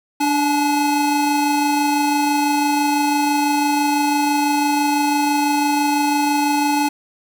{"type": "tone pair together", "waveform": "square", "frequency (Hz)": [293, 853], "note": ["D4", "G#5"], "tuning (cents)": [-4, 46], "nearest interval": "octave + tritone", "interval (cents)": 1850, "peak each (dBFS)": -19, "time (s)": [0.2, 6.89], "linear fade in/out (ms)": 10, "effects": ["7-bit"]}